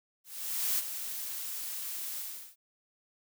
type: noise with ADSR envelope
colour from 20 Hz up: blue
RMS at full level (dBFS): -29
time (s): 0.24-2.56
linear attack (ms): 540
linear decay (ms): 33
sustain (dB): -9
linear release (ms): 370
effects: none